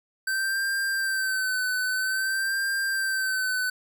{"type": "tone with vibrato", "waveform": "square", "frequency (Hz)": 1547, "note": "G6", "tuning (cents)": -23, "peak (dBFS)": -25, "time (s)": [0.27, 3.7], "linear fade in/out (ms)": 5, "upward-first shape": "sine", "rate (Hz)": 0.51, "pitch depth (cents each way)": 46, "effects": []}